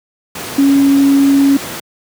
sine tone in noise, 277.2 Hz, C#4, in tune, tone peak -6 dBFS, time 0.58-1.57 s, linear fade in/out 5 ms, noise pink, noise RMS -24 dBFS, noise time 0.35-1.8 s, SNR +15 dB, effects high-pass 150 Hz 12 dB/octave

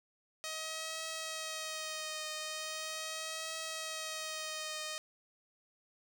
5% pulse tone with vibrato, 630 Hz, D#5, 21 cents sharp, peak -27 dBFS, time 0.44-4.98 s, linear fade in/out 0 ms, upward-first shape triangle, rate 0.4 Hz, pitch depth 32 cents each way, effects none

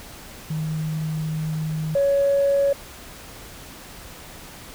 sine tone pair in turn, 156.8 / 558.8 Hz, D#3 / C#5, +14 / +14 cents, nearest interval octave + minor seventh, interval 2200 cents, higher second, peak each -23 / -15 dBFS, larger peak second, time 0.5-1.95 / 1.95-2.73 s, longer first, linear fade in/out 5 ms, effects tanh soft clip ceiling -12 dBFS + pink hiss -41 dBFS RMS until 4.74 s

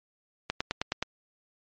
click train, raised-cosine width 0.2 ms, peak -10 dBFS, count 6, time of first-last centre 0.5-1.026 s, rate 9.51 Hz, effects low-pass 5000 Hz 12 dB/octave + MP3 48 kbps

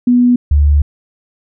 sine tone pair in turn, 245 / 72.84 Hz, B3 / D2, -14 / -14 cents, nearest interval octave + major sixth, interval 2100 cents, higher first, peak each -6 dBFS, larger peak neither, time 0.07-0.36 / 0.51-0.82 s, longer second, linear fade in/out 5 ms, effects none

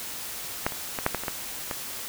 clicks, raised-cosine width 0.5 ms, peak -8 / -21 / -14 / -6 / -11 / -18 / -12 / -14 dBFS, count 8, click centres 0.665 / 0.722 / 0.988 / 1.064 / 1.147 / 1.236 / 1.282 / 1.712 s, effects white hiss -36 dBFS RMS until 2.08 s

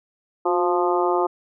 harmonic tone with a mistuned harmonic, 175.2 Hz, F3, 6 cents sharp, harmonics 2 / 3 / 4 / 5 / 6 / 7, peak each -21 / -27 / -25 / -25 / -28 / -28 dBFS, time 0.45-1.27 s, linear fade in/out 10 ms, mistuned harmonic 2, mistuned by +42 cents, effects none

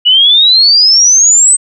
sine exponential sweep, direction up, 2902 to 8290 Hz, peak -3 dBFS, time 0.05-1.57 s, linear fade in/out 20 ms, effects none

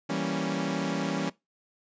sawtooth chord, E diminished seventh, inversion none, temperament equal, 164.81 / 196 / 233.1 / 277.2 Hz, E3 / G3 / Bb3 / Db4, 0 / 0 / 0 / 0 cents, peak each -30 / -29 / -32 / -28 dBFS, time 0.09-1.3 s, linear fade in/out 10 ms, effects noise-tail reverb RT60 0.2 s tail -21 dB re dry + resampled to 16000 Hz

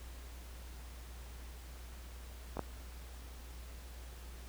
clicks, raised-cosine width 1 ms, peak -26 / -21 dBFS, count 2, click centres 2.57 / 2.593 s, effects added 60 Hz sine -47 dBFS peak until 4.48 s + pink hiss -56 dBFS RMS until 4.48 s

